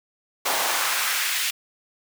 pink noise with high-pass filter sweep, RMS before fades -24 dBFS, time 0.45-1.51 s, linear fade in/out 10 ms, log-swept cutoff 630 to 2500 Hz, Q 1.2, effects none

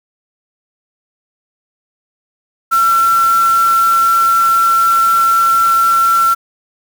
sine tone in noise, 1352 Hz, E6, 43 cents sharp, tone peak -8 dBFS, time 2.71-6.35 s, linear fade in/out 20 ms, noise white, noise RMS -26 dBFS, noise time 2.71-6.35 s, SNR +15 dB, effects none

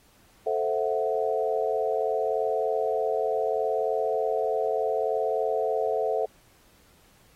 sine chord, F# half-diminished seventh, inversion first, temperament equal, 440 / 523.3 / 659.3 / 740 Hz, A4 / C5 / E5 / F#5, 0 / 0 / 0 / 0 cents, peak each -27 / -30 / -29 / -31 dBFS, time 0.46-6.26 s, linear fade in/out 10 ms, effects pink hiss -60 dBFS RMS until 7.35 s + AAC 48 kbps

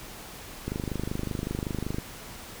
click train, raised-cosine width 3 ms, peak -17 dBFS, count 34, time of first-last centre 0.68-1.984 s, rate 25.3 Hz, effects pink hiss -43 dBFS RMS until 2.6 s

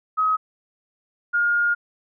sine tone pair in turn, 1270 / 1420.2 Hz, D#6 / F6, +35 / +29 cents, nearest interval major second, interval 194 cents, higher second, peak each -17 dBFS, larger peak neither, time 0.17-0.37 / 1.33-1.75 s, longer second, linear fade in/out 20 ms, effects none

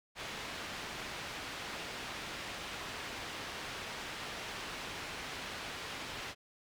white low-pass noise, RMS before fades -43 dBFS, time 0.15-6.35 s, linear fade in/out 50 ms, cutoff 3200 Hz, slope 12 dB/octave, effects none

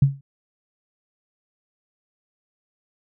sine tone with exponential decay, 138.1 Hz, C#3, 6 cents flat, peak -8 dBFS, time 0.02-0.21 s, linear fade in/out 5 ms, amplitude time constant 40 ms, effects none

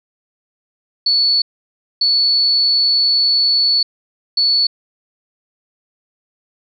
sine tone bursts at uneven times, 4435 Hz, C#8, in tune, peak -11 dBFS, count 3, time 1.06-1.42 / 2.01-3.83 / 4.37-4.67 s, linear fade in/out 5 ms, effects none

